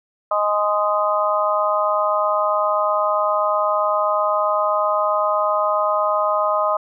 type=harmonic tone; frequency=207.7 Hz; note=G#3; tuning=in tune; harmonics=3 / 4 / 5 / 6; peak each=-20 / -26 / -22 / -21 dBFS; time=0.31-6.77 s; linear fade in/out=5 ms; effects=none